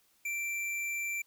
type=tone with hard clipping; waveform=sine; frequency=2349 Hz; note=D7; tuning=in tune; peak=-34 dBFS; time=0.25-1.22 s; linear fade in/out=5 ms; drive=13 dB; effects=white hiss -69 dBFS RMS until 1.26 s